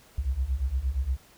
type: beating tone pair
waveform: sine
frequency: 60.9 / 69.5 Hz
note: B1 / C#2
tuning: -24 / +5 cents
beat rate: 8.6 Hz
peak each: -29 / -27 dBFS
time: 0.18-1.17 s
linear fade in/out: 5 ms
effects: pink hiss -56 dBFS RMS until 1.37 s